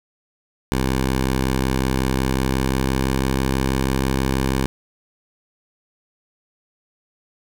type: tone with pitch glide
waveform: 10% pulse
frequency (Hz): 65.41 to 66.21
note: C2 to C2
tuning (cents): 0 to +21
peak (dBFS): -10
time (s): 0.72-4.66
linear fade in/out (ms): 0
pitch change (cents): +21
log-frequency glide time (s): 2.06-3.33
effects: none